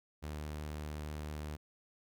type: tone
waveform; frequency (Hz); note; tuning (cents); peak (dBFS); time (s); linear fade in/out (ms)
sawtooth; 75.5; D2; +48; -36; 0.22-1.57; 20
effects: none